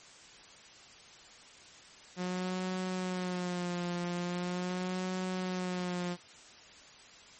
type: tone with vibrato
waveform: sawtooth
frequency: 180 Hz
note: F#3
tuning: 47 cents flat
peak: -29 dBFS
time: 2.16-6.17 s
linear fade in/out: 50 ms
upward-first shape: sine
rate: 0.41 Hz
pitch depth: 48 cents each way
effects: white hiss -54 dBFS RMS until 7.39 s + MP3 32 kbps